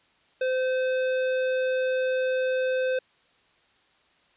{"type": "tone with tanh clipping", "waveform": "sine", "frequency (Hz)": 515, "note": "C5", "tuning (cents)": -28, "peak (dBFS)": -25, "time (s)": [0.41, 2.99], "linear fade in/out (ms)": 5, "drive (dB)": 16, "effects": ["white hiss -63 dBFS RMS until 4.36 s", "resampled to 8000 Hz"]}